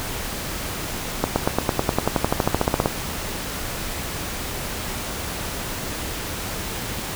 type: accelerating click train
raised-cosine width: 1 ms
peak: -3 dBFS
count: 20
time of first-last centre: 1.24-2.859 s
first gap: 120 ms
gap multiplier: 0.96
effects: pink hiss -29 dBFS RMS until 7.15 s